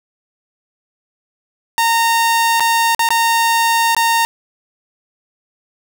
sawtooth tone with dropouts, 920 Hz, A#5, 23 cents flat, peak -8 dBFS, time 1.78-4.25 s, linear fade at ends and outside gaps 0 ms, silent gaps 2.597-2.605 / 2.948-2.993 / 3.089-3.105 / 3.948-3.966 s, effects none

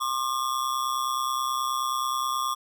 square ring-modulated tone, 1133 Hz, C#6, 37 cents sharp, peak -23 dBFS, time 0-2.55 s, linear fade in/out 20 ms, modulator 64.7 Hz, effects none

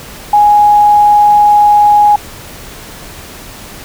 sine tone, 830.6 Hz, G#5, in tune, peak -3 dBFS, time 0.33-2.16 s, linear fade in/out 5 ms, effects pink hiss -30 dBFS RMS until 3.84 s

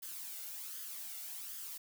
blue noise with flanger, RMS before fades -45 dBFS, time 0.02-1.78 s, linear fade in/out 10 ms, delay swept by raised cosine 0.61 to 1.42 ms, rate 1.3 Hz, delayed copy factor +0.5, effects none

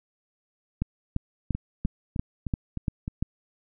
two click trains, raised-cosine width 5 ms, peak -18 / -13 dBFS, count 6 / 8, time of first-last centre 1.55-3.079 / 0.82-3.225 s, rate 3.27 / 2.91 Hz, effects none

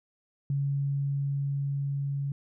sine tone with level ramp, 140 Hz, C#3, 18 cents sharp, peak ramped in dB -25 to -28 dBFS, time 0.5-2.32 s, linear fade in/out 2 ms, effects none

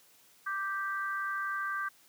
harmonic tone, 392 Hz, G4, in tune, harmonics 3 / 4 / 5, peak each -35 / -34 / -47 dBFS, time 0.46-1.89 s, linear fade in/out 10 ms, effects white hiss -62 dBFS RMS until 2.08 s + high-pass 100 Hz 12 dB/octave

